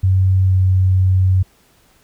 sine tone with pitch glide, 94.3 to 93.49 Hz, F#2 to F#2, +33 to +18 cents, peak -10 dBFS, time 0.03-1.43 s, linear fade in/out 10 ms, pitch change -15 cents, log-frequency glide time 0.46-0.53 s, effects pink hiss -54 dBFS RMS until 2.03 s

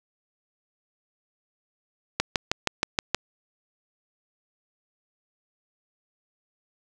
click train, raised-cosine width 0.2 ms, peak -4 dBFS, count 7, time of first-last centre 2.2-3.146 s, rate 6.34 Hz, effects none

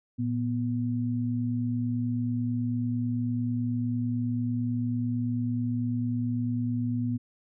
sine tone pair together, 115.53 / 244.6 Hz, A#2 / B3, -15 / -16 cents, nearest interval octave + minor second, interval 1299 cents, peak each -29 / -28 dBFS, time 0.18-7.18 s, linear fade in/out 20 ms, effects none

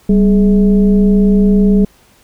sine tone with frequency modulation, 196 Hz, G3, in tune, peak -6 dBFS, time 0.09-1.85 s, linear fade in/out 5 ms, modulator 225 Hz, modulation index 0.68, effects pink hiss -49 dBFS RMS until 2.23 s

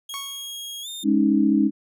sawtooth tone with pitch glide, 3278 to 3637 Hz, G#7 to A#7, -23 to -43 cents, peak -29 dBFS, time 0.09-1.04 s, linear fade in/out 5 ms, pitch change +180 cents, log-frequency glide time 0.82-0.88 s
sawtooth tone with exponential decay, 1108.7 Hz, C#6, in tune, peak -26 dBFS, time 0.14-0.56 s, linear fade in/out 0 ms, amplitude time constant 90 ms
sine chord, Ab suspended fourth, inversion none, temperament just, 207.7 / 276.9 / 311.5 Hz, Ab3 / Db4 / Eb4, 0 / -2 / +2 cents, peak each -20 dBFS, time 1.03-1.71 s, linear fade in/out 50 ms
effects none

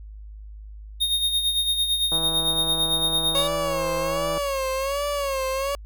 square tone with tremolo, 3700 Hz, A#7, 14 cents flat, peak -19 dBFS, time 1-3.48 s, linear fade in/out 20 ms, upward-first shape sine, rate 8.9 Hz, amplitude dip 55%
click train, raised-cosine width 1 ms, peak -19 dBFS, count 369, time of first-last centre 2.12-4.378 s, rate 163 Hz
30% pulse tone with vibrato, 552 Hz, C#5, 7 cents flat, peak -21 dBFS, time 3.35-5.75 s, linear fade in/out 0 ms, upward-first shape sine, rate 1.3 Hz, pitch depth 85 cents each way
effects added 52 Hz sine -37 dBFS peak until 5.85 s

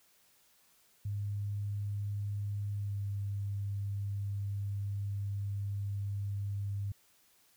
sine tone with pitch glide, 101.9 to 100.32 Hz, G#2 to G2, -32 to +41 cents, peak -33 dBFS, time 1.05-6.92 s, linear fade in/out 5 ms, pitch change -27 cents, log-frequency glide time 2.75-3 s, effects white hiss -67 dBFS RMS until 7.56 s

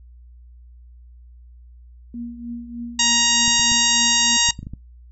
sine tone with tremolo, 237 Hz, A#3, 29 cents sharp, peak -26 dBFS, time 2.14-4.37 s, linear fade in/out 2 ms, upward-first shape triangle, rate 3.3 Hz, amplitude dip 70%
harmonic tone, 941 Hz, A#5, 16 cents sharp, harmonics 1 / 2 / 3 / 4 / 5 / 6 / 7 / 8, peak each -27 / -26 / -22 / -21 / -25 / -25 / -21 / -24 dBFS, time 2.99-4.51 s, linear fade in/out 5 ms
clicks, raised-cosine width 5 ms, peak -20 dBFS, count 8, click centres 3.479 / 3.595 / 3.717 / 4.489 / 4.591 / 4.63 / 4.669 / 4.736 s
effects noise-tail reverb RT60 0.2 s tail -22 dB re dry + added 60 Hz sine -42 dBFS peak until 5.11 s

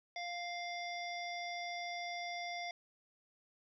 harmonic tone, 698.5 Hz, F5, in tune, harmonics 1 / 3 / 5 / 7 / 8, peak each -42 / -44 / -50 / -52 / -53 dBFS, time 0.16-2.71 s, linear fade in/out 2 ms, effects 13-bit

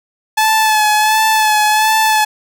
sawtooth tone with vibrato, 863 Hz, A5, 34 cents flat, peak -6 dBFS, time 0.37-2.25 s, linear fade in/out 10 ms, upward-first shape sine, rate 1.4 Hz, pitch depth 31 cents each way, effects none

